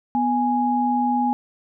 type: tone pair together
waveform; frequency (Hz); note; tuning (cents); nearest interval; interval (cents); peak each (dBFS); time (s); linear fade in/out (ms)
sine; 246.9 / 830.5; B3 / G#5; 0 / 0; octave + major sixth; 2100; -21 / -20; 0.15-1.33; 0
effects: none